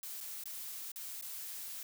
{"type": "noise with dropouts", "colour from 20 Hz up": "blue", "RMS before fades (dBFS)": -44, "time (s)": [0.03, 1.83], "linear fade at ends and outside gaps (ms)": 2, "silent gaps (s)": [[0.205, 0.209], [0.438, 0.456], [0.918, 0.959], [1.213, 1.223]], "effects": []}